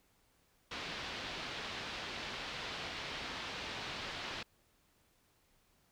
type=low-pass noise; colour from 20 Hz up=white; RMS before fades=-43 dBFS; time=0.71-4.43 s; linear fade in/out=5 ms; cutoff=4100 Hz; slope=24 dB/octave; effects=pink hiss -72 dBFS RMS until 5.91 s